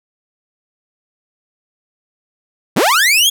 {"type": "linear sweep", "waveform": "sawtooth", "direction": "up", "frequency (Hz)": [120, 3396], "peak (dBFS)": -6, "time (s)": [2.76, 3.3], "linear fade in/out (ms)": 10, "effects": []}